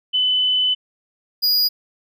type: tone pair in turn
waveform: sine / square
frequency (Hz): 3012 / 4893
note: F#7 / D#8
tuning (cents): +30 / -30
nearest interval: minor sixth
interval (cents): 840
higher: second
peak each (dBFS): -15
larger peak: neither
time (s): 0.13-0.75 / 1.42-1.69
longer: first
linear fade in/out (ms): 20
effects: none